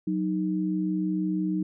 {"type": "tone pair together", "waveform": "sine", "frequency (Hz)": [185, 311.1], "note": ["F#3", "D#4"], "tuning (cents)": [0, 0], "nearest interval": "major sixth", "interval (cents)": 900, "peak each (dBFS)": -27, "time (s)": [0.07, 1.63], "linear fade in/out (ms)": 5, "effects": []}